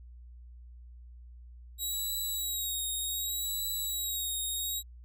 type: tone with vibrato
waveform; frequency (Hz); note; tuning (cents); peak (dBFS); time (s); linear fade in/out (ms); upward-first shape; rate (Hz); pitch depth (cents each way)
10% pulse; 3832; A#7; +47; -25; 1.78-4.83; 50; sine; 0.66; 46
effects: added 60 Hz sine -47 dBFS peak until 5.04 s